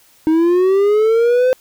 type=linear sweep; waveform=triangle; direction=up; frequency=311.1 to 517 Hz; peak=-8 dBFS; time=0.27-1.53 s; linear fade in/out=0 ms; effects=white hiss -51 dBFS RMS until 1.6 s